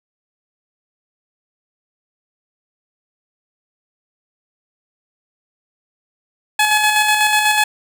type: tone with tremolo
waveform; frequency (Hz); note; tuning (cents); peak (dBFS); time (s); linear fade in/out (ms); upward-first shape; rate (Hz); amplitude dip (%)
15% pulse; 850; G#5; +40; -5; 6.59-7.64; 5; square; 8.1; 35
effects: none